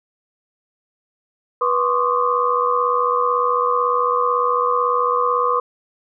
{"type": "tone cluster", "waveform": "sine", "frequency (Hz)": [489.8, 1047, 1125, 1221], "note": ["B4", "C6", "C#6", "D#6"], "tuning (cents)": [-14, 1, 25, -33], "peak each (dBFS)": -21, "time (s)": [1.61, 5.6], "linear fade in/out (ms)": 5, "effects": []}